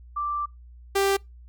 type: tone pair in turn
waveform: sine / sawtooth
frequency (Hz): 1174.7 / 393.6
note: D6 / G4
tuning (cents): 0 / +7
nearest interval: octave + perfect fifth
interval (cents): 1893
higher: first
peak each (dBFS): -25 / -16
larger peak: second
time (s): 0.16-0.46 / 0.95-1.17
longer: first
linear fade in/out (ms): 10
effects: noise-tail reverb RT60 0.2 s tail -25 dB re dry + added 60 Hz sine -44 dBFS peak until 1.48 s